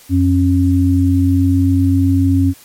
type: tone pair together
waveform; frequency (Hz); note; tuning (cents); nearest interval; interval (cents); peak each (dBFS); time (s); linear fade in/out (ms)
sine; 90.84 / 272.2; F#2 / C#4; -31 / -31; octave + perfect fifth; 1900; -12; 0.09-2.54; 50
effects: white hiss -43 dBFS RMS until 2.64 s + MP3 64 kbps